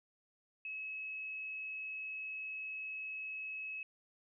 sine tone, 2575 Hz, E7, 41 cents flat, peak -40 dBFS, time 0.65-3.83 s, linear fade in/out 2 ms, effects none

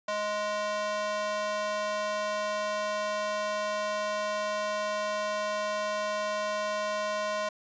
square tone with high-pass filter, 208.9 Hz, G#3, 10 cents sharp, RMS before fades -31 dBFS, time 0.08-7.49 s, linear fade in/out 5 ms, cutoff 750 Hz, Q 2.4, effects resampled to 16000 Hz

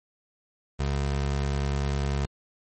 25% pulse tone, 70 Hz, C#2, 18 cents sharp, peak -21 dBFS, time 0.79-2.26 s, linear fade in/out 10 ms, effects MP3 32 kbps

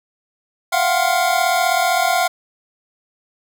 square tone cluster, 680 / 716 / 755 / 1048 / 1404 Hz, F5 / F5 / F#5 / C6 / F6, -46 / +43 / +35 / +2 / +9 cents, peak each -22 / -20 / -22 / -27 / -23 dBFS, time 0.72-2.28 s, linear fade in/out 10 ms, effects none

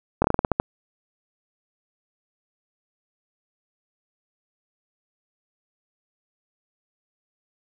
slowing click train, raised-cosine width 1 ms, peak -4 dBFS, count 9, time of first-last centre 0.22-0.599 s, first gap 23 ms, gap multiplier 1.2, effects none

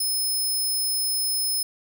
10% pulse tone, 5190 Hz, E8, 28 cents flat, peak -17 dBFS, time 0-1.63 s, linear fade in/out 5 ms, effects none

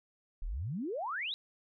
sine exponential sweep, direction up, 30.87 to 4012 Hz, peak -34 dBFS, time 0.42-1.34 s, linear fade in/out 0 ms, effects none

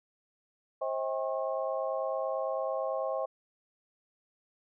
sine tone cluster, 531 / 640 / 799 / 1082 Hz, C5 / D#5 / G5 / C#6, +25 / +49 / +33 / -42 cents, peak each -33 / -34 / -39 / -39 dBFS, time 0.81-3.26 s, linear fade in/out 10 ms, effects none

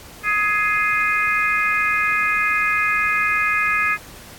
harmonic tone with a mistuned harmonic, 418.8 Hz, G#4, 15 cents sharp, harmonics 3 / 4 / 5 / 6, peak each -22 / -22 / -22 / -22 dBFS, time 0.23-3.98 s, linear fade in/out 50 ms, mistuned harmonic 6, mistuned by -18 cents, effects pink hiss -41 dBFS RMS until 4.38 s + AAC 64 kbps

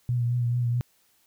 sine tone with vibrato, 120.9 Hz, B2, 36 cents flat, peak -22 dBFS, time 0.09-0.81 s, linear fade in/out 0 ms, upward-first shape triangle, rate 4.6 Hz, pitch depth 37 cents each way, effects white hiss -65 dBFS RMS until 1.26 s

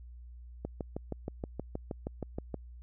click train, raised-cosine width 2 ms, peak -22 dBFS, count 13, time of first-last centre 0.65-2.543 s, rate 6.34 Hz, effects added 60 Hz sine -46 dBFS peak until 2.82 s

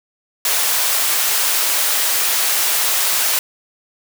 white high-pass noise, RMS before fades -17 dBFS, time 0.45-3.39 s, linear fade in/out 2 ms, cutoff 570 Hz, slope 12 dB/octave, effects none

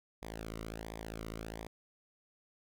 sawtooth tone with flanger, 55 Hz, A1, in tune, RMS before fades -44 dBFS, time 0.22-1.67 s, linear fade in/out 5 ms, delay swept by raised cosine 0.7 to 1.2 ms, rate 1.4 Hz, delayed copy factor -0.75, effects none

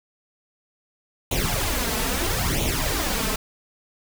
pink noise with flanger, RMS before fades -24 dBFS, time 1.31-3.36 s, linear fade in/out 5 ms, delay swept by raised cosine 0.3 to 4.6 ms, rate 0.76 Hz, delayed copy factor +0.75, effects none

